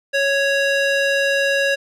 square tone with band-pass filter, 554.4 Hz, C#5, in tune, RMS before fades -18 dBFS, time 0.13-1.76 s, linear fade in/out 20 ms, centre 2100 Hz, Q 0.82, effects none

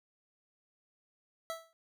25% pulse tone with exponential decay, 656 Hz, E5, 9 cents flat, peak -30 dBFS, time 1.5-1.73 s, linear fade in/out 0 ms, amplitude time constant 50 ms, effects none

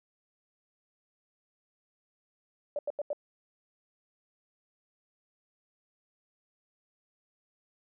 sine tone bursts, 583 Hz, D5, 13 cents flat, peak -29 dBFS, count 4, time 2.76-3.131 s, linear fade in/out 2 ms, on 29 ms, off 85 ms, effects none

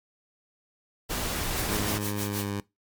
pink noise, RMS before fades -30 dBFS, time 1.09-1.99 s, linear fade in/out 20 ms
white noise with tremolo, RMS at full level -33 dBFS, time 1.55-2.5 s, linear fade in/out 20 ms, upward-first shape sine, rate 6.3 Hz, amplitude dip 90%
15% pulse tone with pitch glide, 103.83 to 100.93 Hz, G#2 to G#2, 0 to -49 cents, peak -23 dBFS, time 1.69-2.6 s, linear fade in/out 0 ms, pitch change -49 cents, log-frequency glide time 1.96-2.45 s
effects noise-tail reverb RT60 0.2 s tail -21 dB re dry + MP3 96 kbps

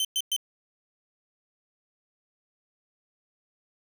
sawtooth tone bursts, 3084 Hz, G7, 29 cents flat, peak -21 dBFS, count 3, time 0-0.364 s, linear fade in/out 2 ms, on 48 ms, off 110 ms, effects none

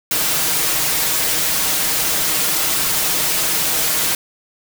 white noise with comb filter, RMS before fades -18 dBFS, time 0.11-4.15 s, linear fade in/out 2 ms, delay 6.4 ms, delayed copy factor +0.6, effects none

